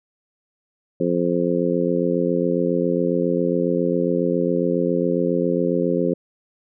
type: harmonic tone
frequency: 87.31 Hz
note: F2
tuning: in tune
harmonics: 2 / 3 / 4 / 5 / 6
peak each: -24 / -24 / -24 / -24 / -24 dBFS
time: 1-6.14 s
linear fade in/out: 5 ms
effects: none